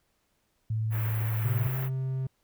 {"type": "tone with vibrato", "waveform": "sine", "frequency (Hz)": 110.1, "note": "A2", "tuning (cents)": 2, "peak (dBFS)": -26, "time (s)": [0.7, 1.67], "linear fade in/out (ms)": 5, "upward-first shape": "sine", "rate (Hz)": 17, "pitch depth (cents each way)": 10}
{"type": "band-stop noise", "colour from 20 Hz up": "white", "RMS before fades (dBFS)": -38, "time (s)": [0.9, 1.9], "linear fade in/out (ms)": 50, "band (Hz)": [2200, 15000], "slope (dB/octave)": 24}
{"type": "tone with pitch glide", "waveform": "triangle", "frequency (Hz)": [130, 131.66], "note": ["C3", "C3"], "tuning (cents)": [-11, 11], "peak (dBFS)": -26, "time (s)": [1.44, 2.27], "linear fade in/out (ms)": 5, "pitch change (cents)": 22, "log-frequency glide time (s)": [1.6, 1.93]}
{"effects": ["pink hiss -73 dBFS RMS until 2.43 s"]}